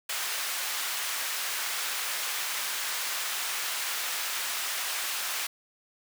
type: high-pass noise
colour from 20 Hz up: pink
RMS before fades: -32 dBFS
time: 0.09-5.47 s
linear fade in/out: 5 ms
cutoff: 1300 Hz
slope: 12 dB/octave
effects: none